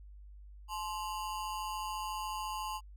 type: ring-modulated tone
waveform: square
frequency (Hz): 955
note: A#5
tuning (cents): +42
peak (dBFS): -34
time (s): 0.68-2.81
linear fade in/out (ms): 50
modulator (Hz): 93
effects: added 50 Hz sine -49 dBFS peak until 2.96 s